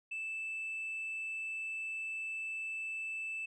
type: tone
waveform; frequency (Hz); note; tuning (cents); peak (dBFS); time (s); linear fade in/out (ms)
sine; 2637; E7; 0; -35; 0.11-3.46; 10
effects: tanh soft clip ceiling -35 dBFS